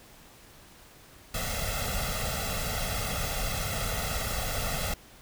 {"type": "noise with comb filter", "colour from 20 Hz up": "pink", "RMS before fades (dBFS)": -31, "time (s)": [1.34, 4.94], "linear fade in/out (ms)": 5, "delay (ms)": 1.5, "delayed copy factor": 0.95, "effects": ["pink hiss -53 dBFS RMS until 5.21 s"]}